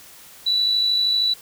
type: tone with amplitude modulation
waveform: sine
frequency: 3951 Hz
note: B7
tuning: in tune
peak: -15 dBFS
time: 0.46-1.34 s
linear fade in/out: 10 ms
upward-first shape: sine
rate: 52.9 Hz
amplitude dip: 35%
effects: white hiss -45 dBFS RMS until 1.41 s